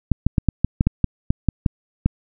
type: clicks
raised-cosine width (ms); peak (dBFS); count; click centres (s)
5; -3; 12; 0.117 / 0.266 / 0.382 / 0.487 / 0.646 / 0.809 / 0.87 / 1.043 / 1.305 / 1.487 / 1.662 / 2.06
effects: none